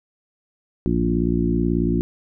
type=harmonic tone with a mistuned harmonic; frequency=58.3 Hz; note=A#1; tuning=1 cent sharp; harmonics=1 / 2 / 3 / 4 / 5 / 6; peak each=-25 / -29 / -23 / -24 / -24 / -25 dBFS; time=0.86-2.01 s; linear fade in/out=0 ms; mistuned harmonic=2; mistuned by=-35 cents; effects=none